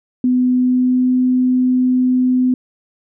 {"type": "tone with pitch glide", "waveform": "sine", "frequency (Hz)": [251.2, 253.4], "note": ["B3", "B3"], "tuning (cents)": [30, 45], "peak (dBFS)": -11, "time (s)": [0.24, 2.54], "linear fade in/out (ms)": 2, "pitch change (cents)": 15, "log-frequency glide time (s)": [0.5, 1.14], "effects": []}